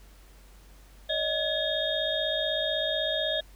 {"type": "tone cluster", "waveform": "sine", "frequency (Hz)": [573, 629, 1697, 3285, 3679], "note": ["D5", "D#5", "G#6", "G#7", "A#7"], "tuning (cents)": [-43, 19, 37, -20, -24], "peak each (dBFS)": [-34, -30, -35, -33, -31], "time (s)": [1.09, 3.41], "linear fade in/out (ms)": 10, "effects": ["added 48 Hz sine -50 dBFS peak until 3.55 s", "pink hiss -58 dBFS RMS until 3.55 s"]}